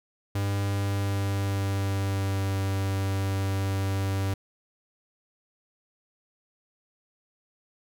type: tone with pitch glide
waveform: 45% pulse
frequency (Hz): 99.9 to 97.39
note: G2 to G2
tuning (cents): +33 to -11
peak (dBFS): -25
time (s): 0.35-4.34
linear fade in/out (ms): 5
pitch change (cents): -44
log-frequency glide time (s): 0.62-2.52
effects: none